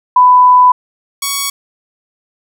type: tone pair in turn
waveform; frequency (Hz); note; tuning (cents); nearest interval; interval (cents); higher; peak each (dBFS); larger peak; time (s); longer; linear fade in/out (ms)
sine / 5% pulse; 997 / 1117.9; B5 / C#6; +16 / +14; major second; 198; second; -3; neither; 0.16-0.72 / 1.22-1.5; first; 5
effects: none